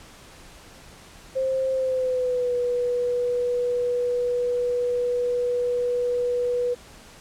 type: tone with pitch glide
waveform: sine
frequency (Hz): 527 to 488.9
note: C5 to B4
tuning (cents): +12 to -18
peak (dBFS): -21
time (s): 1.35-6.75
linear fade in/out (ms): 20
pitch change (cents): -130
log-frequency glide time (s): 1.72-2.55
effects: pink hiss -47 dBFS RMS until 7.2 s + low-pass 10000 Hz 12 dB/octave